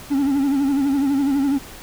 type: tone with vibrato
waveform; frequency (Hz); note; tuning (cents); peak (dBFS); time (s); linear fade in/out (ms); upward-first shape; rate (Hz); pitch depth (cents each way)
triangle; 277.2; C#4; 0; -14; 0.1-1.59; 20; sine; 12; 74
effects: pink hiss -39 dBFS RMS until 1.82 s